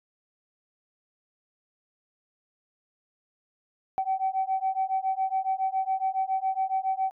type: beating tone pair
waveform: sine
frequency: 761 / 768.2 Hz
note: F#5 / G5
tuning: +48 / -35 cents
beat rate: 7.2 Hz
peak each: -27 dBFS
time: 3.98-7.11 s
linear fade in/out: 0 ms
effects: tanh soft clip ceiling -18 dBFS